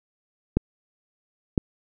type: clicks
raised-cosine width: 3 ms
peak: -6 dBFS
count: 2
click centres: 0.57 / 1.578 s
effects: none